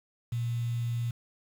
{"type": "tone with quantisation", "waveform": "sine", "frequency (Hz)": 118.4, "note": "A#2", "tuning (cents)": 27, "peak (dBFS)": -28, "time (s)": [0.32, 1.11], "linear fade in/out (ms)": 5, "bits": 8, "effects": []}